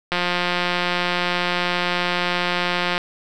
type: click train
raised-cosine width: 0.3 ms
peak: -5 dBFS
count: 507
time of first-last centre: 0.12-2.979 s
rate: 177 Hz
effects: none